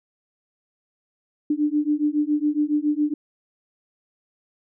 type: beating tone pair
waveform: sine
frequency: 294.2 / 301.4 Hz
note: D4 / D4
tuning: +3 / +45 cents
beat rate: 7.2 Hz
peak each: -22 dBFS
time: 1.5-3.14 s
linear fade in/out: 5 ms
effects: none